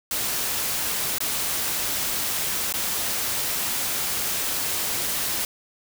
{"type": "noise with dropouts", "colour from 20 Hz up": "white", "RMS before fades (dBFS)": -26, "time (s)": [0.11, 5.45], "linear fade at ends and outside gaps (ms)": 2, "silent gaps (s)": [[1.184, 1.204], [2.726, 2.738]], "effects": []}